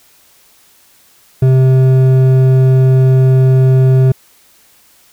sine tone with hard clipping, 130.7 Hz, C3, 1 cent flat, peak -7 dBFS, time 1.42-4.12 s, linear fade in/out 5 ms, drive 8 dB, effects white hiss -48 dBFS RMS until 5.12 s

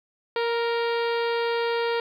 harmonic tone with a mistuned harmonic, 466.2 Hz, A#4, in tune, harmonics 1 / 2 / 3 / 4 / 5 / 6 / 7 / 8 / 9 / 10, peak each -24 / -30 / -34 / -36 / -38 / -40 / -41 / -42 / -43 / -44 dBFS, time 0.36-2 s, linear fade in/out 2 ms, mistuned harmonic 2, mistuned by +15 cents, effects 10-bit

